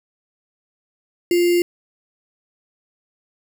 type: tone with sample-and-hold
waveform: sine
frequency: 349.2 Hz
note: F4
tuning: in tune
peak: -13 dBFS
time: 1.31-1.62 s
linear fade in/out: 2 ms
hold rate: 2450 Hz
effects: none